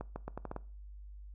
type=accelerating click train; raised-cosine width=1 ms; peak=-25 dBFS; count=7; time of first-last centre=0.01-0.563 s; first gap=150 ms; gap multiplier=0.8; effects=noise-tail reverb RT60 0.4 s tail -20 dB re dry + added 50 Hz sine -46 dBFS peak until 1.34 s